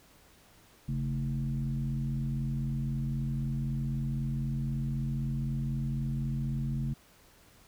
sine tone with frequency modulation, 138.59 Hz, C#3, in tune, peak -29 dBFS, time 0.88-6.94 s, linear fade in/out 10 ms, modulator 83.9 Hz, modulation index 0.9, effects pink hiss -60 dBFS RMS until 7.67 s

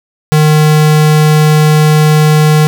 square tone, 153.1 Hz, D#3, 28 cents flat, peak -5 dBFS, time 0.32-2.67 s, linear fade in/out 0 ms, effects none

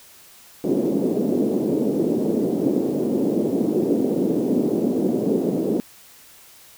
pink band-pass noise, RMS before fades -21 dBFS, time 0.64-5.8 s, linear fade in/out 0 ms, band 220 to 430 Hz, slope 24 dB/octave, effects white hiss -48 dBFS RMS until 6.77 s

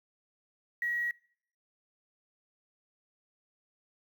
sine tone with quantisation, 1909 Hz, A#6, 41 cents sharp, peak -29 dBFS, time 0.82-1.11 s, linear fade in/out 2 ms, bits 9, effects noise-tail reverb RT60 0.6 s tail -25 dB re dry

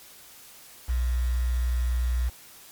sine tone with quantisation, 60.9 Hz, B1, 24 cents flat, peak -22 dBFS, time 0.88-2.3 s, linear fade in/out 20 ms, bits 7, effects white hiss -49 dBFS RMS until 2.71 s + MP3 96 kbps

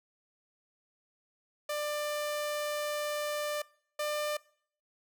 sawtooth tone pair in turn, 594 / 597.1 Hz, D5 / D5, +20 / +29 cents, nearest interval unison, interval 9 cents, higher second, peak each -28 / -27 dBFS, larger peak second, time 1.69-3.62 / 3.99-4.37 s, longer first, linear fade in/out 5 ms, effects noise-tail reverb RT60 0.6 s tail -23 dB re dry

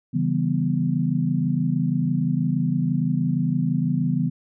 sine chord, C# half-diminished seventh, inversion none, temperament equal, 138.59 / 164.81 / 196 / 246.9 Hz, C#3 / E3 / G3 / B3, 0 / 0 / 0 / 0 cents, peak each -25 / -23 / -28 / -25 dBFS, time 0.13-4.3 s, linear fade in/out 20 ms, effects none

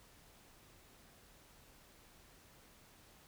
silence, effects pink hiss -63 dBFS RMS until 3.27 s

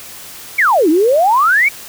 sine exponential two-way sweep, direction down then up, 2349 to 297.3 to 2349 Hz, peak -8 dBFS, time 0.58-1.69 s, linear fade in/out 10 ms, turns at 0.89 s, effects white hiss -33 dBFS RMS until 1.88 s

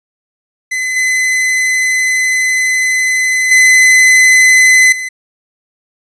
45% pulse tone with level steps, 2028 Hz, B6, 45 cents sharp, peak -14 / -10 / -4 / -18 dBFS, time 0.71-5.09 s, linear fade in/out 10 ms, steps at 0.96 / 3.51 / 4.92 s, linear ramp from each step 5 ms, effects resampled to 22050 Hz

